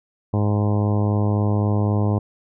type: harmonic tone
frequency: 103.83 Hz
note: G#2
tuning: in tune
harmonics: 1 / 2 / 3 / 4 / 5 / 6 / 7 / 8 / 9 / 10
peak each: -18 / -24 / -28 / -30 / -32 / -34 / -35 / -36 / -37 / -38 dBFS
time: 0.33-2.19 s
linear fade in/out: 10 ms
effects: none